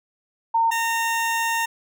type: tone pair in turn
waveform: sine / 20% pulse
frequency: 913 / 917.2 Hz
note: A#5 / A#5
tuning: -36 / -28 cents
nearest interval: unison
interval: 8 cents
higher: second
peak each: -16 dBFS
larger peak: neither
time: 0.54-0.71 / 0.71-1.66 s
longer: second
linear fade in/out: 10 ms
effects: none